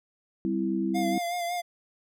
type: chord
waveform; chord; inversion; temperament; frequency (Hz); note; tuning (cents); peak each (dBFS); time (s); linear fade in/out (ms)
sine; C major; second; equal with one note detuned; 196 / 259.4 / 329.6; G3 / C4 / E4; 0 / -15 / 0; -29 / -32 / -28; 0.45-1.18; 0
type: tone with vibrato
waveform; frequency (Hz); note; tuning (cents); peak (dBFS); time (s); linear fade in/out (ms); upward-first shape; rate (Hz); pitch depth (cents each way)
square; 698.5; F5; 0; -29; 0.94-1.62; 20; sine; 5.4; 36
effects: none